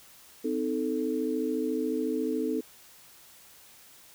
sine chord, A diminished, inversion first, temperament equal with one note detuned, 257.1 / 311.1 / 440 Hz, C4 / Eb4 / A4, -30 / 0 / 0 cents, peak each -31 dBFS, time 0.44-2.61 s, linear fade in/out 10 ms, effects white hiss -54 dBFS RMS until 4.14 s

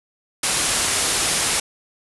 white low-pass noise, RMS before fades -21 dBFS, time 0.43-1.6 s, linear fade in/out 5 ms, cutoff 11000 Hz, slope 96 dB/octave, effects none

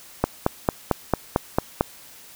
click train, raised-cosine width 1 ms, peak -3 dBFS, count 8, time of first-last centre 0.24-1.81 s, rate 4.46 Hz, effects white hiss -46 dBFS RMS until 2.35 s

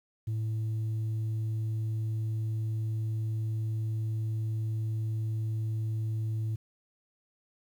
sine tone, 110 Hz, A2, in tune, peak -26 dBFS, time 0.27-6.56 s, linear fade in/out 10 ms, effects tanh soft clip ceiling -28 dBFS + 10-bit

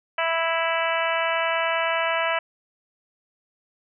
harmonic tone, 329.6 Hz, E4, in tune, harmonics 2 / 3 / 4 / 5 / 6 / 7 / 8 / 9, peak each -26 / -28 / -29 / -30 / -31 / -31 / -32 / -33 dBFS, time 0.18-2.39 s, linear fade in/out 5 ms, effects none

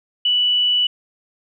sine tone, 2960 Hz, F#7, in tune, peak -14 dBFS, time 0.25-0.87 s, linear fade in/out 5 ms, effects none

